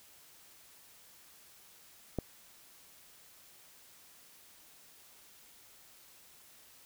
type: click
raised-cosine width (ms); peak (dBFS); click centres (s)
2; -19; 2.187
effects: white hiss -59 dBFS RMS until 6.85 s